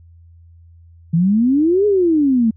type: exponential two-way sweep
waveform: sine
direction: up then down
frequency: 159 to 423.5 to 215.8 Hz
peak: -11 dBFS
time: 1.13-2.51 s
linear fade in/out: 10 ms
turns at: 1.86 s
effects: added 84 Hz sine -42 dBFS peak until 2.56 s